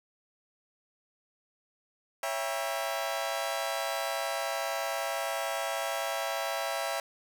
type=chord; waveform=sawtooth; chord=C# diminished seventh; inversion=none; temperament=just; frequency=554.4 / 665.2 / 798.3 / 957.9 Hz; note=C#5 / E5 / G5 / Bb5; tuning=0 / +16 / +31 / +47 cents; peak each=-33 / -30 / -33 / -36 dBFS; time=2.23-7 s; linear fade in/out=2 ms; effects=none